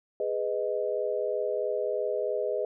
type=chord; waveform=sine; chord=G# minor; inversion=none; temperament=just; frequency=415.3 / 498.4 / 623 Hz; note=G#4 / B4 / D#5; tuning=0 / +16 / +2 cents; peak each=-31 dBFS; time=0.2-2.65 s; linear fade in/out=2 ms; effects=none